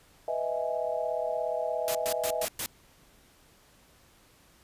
sine chord, E major seventh, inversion second, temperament equal, 493.9 / 622.3 / 659.3 / 830.6 Hz, B4 / D#5 / E5 / G#5, 0 / 0 / 0 / 0 cents, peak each -35 / -32 / -32 / -37 dBFS, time 0.28-2.45 s, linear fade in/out 2 ms
white noise bursts, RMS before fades -32 dBFS, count 5, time 1.88-2.66 s, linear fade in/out 0 ms, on 68 ms, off 110 ms
effects pink hiss -60 dBFS RMS until 4.63 s + resampled to 32000 Hz

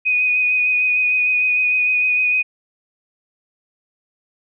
sine tone with vibrato, 2489 Hz, D#7, in tune, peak -14 dBFS, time 0.05-2.43 s, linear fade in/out 20 ms, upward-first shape sine, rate 6.6 Hz, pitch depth 19 cents each way, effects none

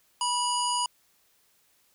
harmonic tone, 974 Hz, B5, 24 cents flat, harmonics 1 / 3 / 5 / 7 / 9 / 10, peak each -27 / -32 / -34 / -35 / -37 / -37 dBFS, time 0.21-0.86 s, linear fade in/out 2 ms, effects white hiss -66 dBFS RMS until 1.94 s

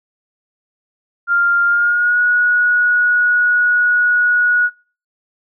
sine tone with pitch glide, 1396.9 to 1457.9 Hz, F6 to F#6, 0 to -26 cents, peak -11 dBFS, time 1.27-4.7 s, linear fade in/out 50 ms, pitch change +74 cents, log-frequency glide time 1.65-2.19 s, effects noise-tail reverb RT60 0.4 s tail -23 dB re dry

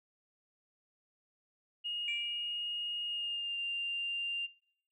sine tone with pitch glide, 2863 to 2791 Hz, F7 to F7, +42 to -2 cents, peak -34 dBFS, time 1.84-4.47 s, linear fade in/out 20 ms, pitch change -44 cents, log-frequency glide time 3.06-3.58 s
sine tone with exponential decay, 2349 Hz, D7, in tune, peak -32 dBFS, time 2.08-2.64 s, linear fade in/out 2 ms, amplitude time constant 120 ms
effects noise-tail reverb RT60 0.7 s tail -22 dB re dry + tanh soft clip ceiling -26 dBFS

